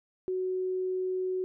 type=tone; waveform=sine; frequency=371.1 Hz; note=F#4; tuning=5 cents sharp; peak=-28 dBFS; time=0.28-1.44 s; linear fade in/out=0 ms; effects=none